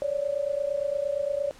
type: tone pair together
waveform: sine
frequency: 554.4 / 583.1 Hz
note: C#5 / D5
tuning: 0 / -13 cents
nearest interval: minor second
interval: 87 cents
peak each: -28 dBFS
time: 0.02-1.51 s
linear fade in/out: 0 ms
effects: pink hiss -52 dBFS RMS until 1.59 s + low-pass 9000 Hz 12 dB/octave